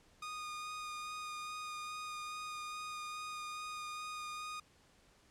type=tone with vibrato; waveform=sawtooth; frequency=1230 Hz; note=D#6; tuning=20 cents flat; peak=-38 dBFS; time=0.22-4.6 s; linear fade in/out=5 ms; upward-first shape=sine; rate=2.4 Hz; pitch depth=11 cents each way; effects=pink hiss -67 dBFS RMS until 5.3 s + low-pass 9000 Hz 12 dB/octave